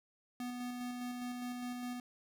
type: tone with tremolo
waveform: square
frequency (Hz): 246.2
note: B3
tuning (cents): -5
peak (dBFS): -39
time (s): 0.4-2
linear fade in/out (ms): 2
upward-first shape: square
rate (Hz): 4.9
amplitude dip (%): 25
effects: none